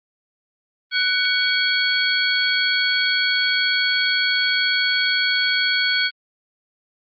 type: tone cluster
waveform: sine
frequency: 1490 / 2251 / 3292 / 4411 Hz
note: F#6 / C#7 / G#7 / C#8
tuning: +12 / +26 / -16 / -9 cents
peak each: -21 / -24 / -23 / -23 dBFS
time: 0.91-6.11 s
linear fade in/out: 50 ms
effects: Opus 32 kbps

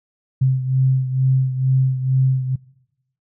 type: beating tone pair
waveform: sine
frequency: 130.81 / 133.01 Hz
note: C3 / C3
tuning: 0 / +29 cents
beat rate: 2.2 Hz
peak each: -15 / -21 dBFS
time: 0.41-2.56 s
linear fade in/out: 10 ms
effects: noise-tail reverb RT60 1.0 s tail -24 dB re dry

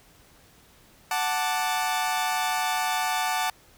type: chord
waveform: sawtooth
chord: D major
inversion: first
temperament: equal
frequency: 740 / 880 / 1174.7 Hz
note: F#5 / A5 / D6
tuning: 0 / 0 / 0 cents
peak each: -24 / -24 / -28 dBFS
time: 1.11-3.5 s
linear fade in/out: 2 ms
effects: pink hiss -56 dBFS RMS until 3.77 s

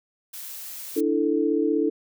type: noise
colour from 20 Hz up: blue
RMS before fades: -37 dBFS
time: 0.33-1.01 s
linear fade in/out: 10 ms
type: chord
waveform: sine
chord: D suspended second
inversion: none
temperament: equal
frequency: 293.7 / 329.6 / 440 Hz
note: D4 / E4 / A4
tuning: 0 / 0 / 0 cents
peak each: -24 dBFS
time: 0.96-1.9 s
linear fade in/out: 10 ms
effects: none

